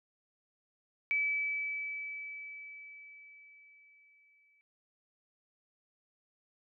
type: tone with exponential decay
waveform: sine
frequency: 2300 Hz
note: D7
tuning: 37 cents flat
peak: -27 dBFS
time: 1.11-4.61 s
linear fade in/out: 0 ms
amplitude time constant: 760 ms
effects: none